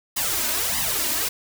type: noise with flanger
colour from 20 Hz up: white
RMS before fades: -24 dBFS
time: 0.16-1.29 s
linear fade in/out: 10 ms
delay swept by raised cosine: 1 to 3.3 ms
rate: 1.6 Hz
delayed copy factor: +1
effects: none